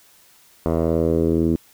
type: tone with low-pass filter sweep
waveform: 10% pulse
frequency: 82 Hz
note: E2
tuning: 9 cents flat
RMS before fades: -19 dBFS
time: 0.66-1.56 s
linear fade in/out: 0 ms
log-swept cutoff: 790 to 300 Hz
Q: 2.4
effects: white hiss -53 dBFS RMS until 1.73 s